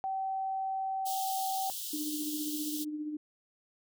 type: tone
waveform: sine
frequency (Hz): 769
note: G5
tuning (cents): -33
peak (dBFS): -31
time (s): 0.04-1.7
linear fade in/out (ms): 0
type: high-pass noise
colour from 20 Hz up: white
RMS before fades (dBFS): -39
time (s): 1.05-2.85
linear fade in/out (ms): 20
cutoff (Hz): 2900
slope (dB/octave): 96
type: tone with tremolo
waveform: sine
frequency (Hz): 301.9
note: D4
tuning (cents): +48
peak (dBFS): -32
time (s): 1.93-3.17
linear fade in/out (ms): 5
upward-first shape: triangle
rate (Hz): 15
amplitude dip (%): 50
effects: none